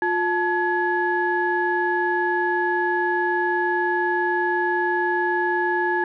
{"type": "tone cluster", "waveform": "sine", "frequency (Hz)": [353.5, 873, 1684], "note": ["F4", "A5", "G#6"], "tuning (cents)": [21, -14, 24], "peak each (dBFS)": -23, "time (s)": [0.02, 6.04], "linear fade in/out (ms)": 2, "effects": ["tanh soft clip ceiling -10 dBFS"]}